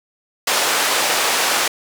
pink band-pass noise, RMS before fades -18 dBFS, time 0.47-1.68 s, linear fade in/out 5 ms, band 620 to 11000 Hz, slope 12 dB/octave, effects none

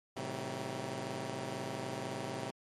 10% pulse chord, A diminished seventh, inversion none, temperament just, 110 / 132 / 158.4 / 190.08 Hz, A2 / C3 / Eb3 / Gb3, 0 / +16 / +31 / +47 cents, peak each -36 / -33 / -39 / -36 dBFS, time 0.16-2.51 s, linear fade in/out 10 ms, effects low-pass 10000 Hz 12 dB/octave + MP3 64 kbps

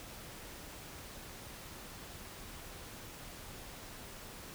silence, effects pink hiss -49 dBFS RMS until 4.54 s

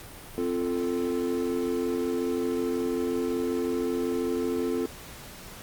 triangle chord, F major, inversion second, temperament equal with one note detuned, 261.6 / 347 / 440 Hz, C4 / F4 / A4, 0 / -11 / 0 cents, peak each -28 dBFS, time 0.38-4.86 s, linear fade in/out 0 ms, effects pink hiss -44 dBFS RMS until 5.62 s + Opus 48 kbps

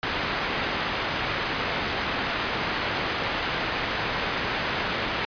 white low-pass noise, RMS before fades -28 dBFS, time 0.03-5.25 s, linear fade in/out 0 ms, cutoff 2400 Hz, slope 12 dB/octave, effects resampled to 11025 Hz

